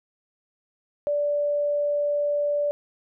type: tone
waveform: sine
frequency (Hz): 583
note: D5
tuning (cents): -13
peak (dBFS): -21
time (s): 1.07-2.71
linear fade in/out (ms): 0
effects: none